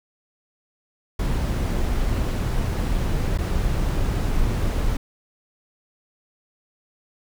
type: noise with dropouts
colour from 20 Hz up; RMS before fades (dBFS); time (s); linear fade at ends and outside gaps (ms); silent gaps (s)
brown; -22; 1.19-4.97; 5; 3.377-3.385
effects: none